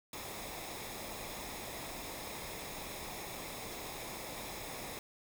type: noise with comb filter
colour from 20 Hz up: pink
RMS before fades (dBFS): -44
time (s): 0.13-4.99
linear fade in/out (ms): 2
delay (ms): 0.67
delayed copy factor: -0.55
effects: none